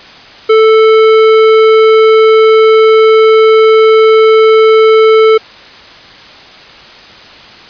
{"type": "tone with hard clipping", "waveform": "sine", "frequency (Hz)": 440, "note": "A4", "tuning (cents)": 0, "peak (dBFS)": -4, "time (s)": [0.49, 5.38], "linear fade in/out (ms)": 10, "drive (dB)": 13, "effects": ["white hiss -33 dBFS RMS until 7.69 s", "resampled to 11025 Hz"]}